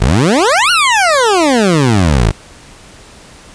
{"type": "exponential two-way sweep", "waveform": "20% pulse", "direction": "up then down", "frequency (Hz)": [47.94, 1480, 47.94], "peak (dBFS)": -3, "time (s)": [0, 2.32], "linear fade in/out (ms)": 20, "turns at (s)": 0.71, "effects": ["pink hiss -38 dBFS RMS until 3.54 s", "resampled to 22050 Hz"]}